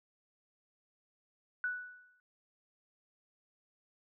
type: tone with exponential decay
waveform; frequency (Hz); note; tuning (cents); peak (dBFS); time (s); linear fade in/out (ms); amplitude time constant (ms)
sine; 1480; F#6; 0; -30; 1.64-2.2; 1; 120
effects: none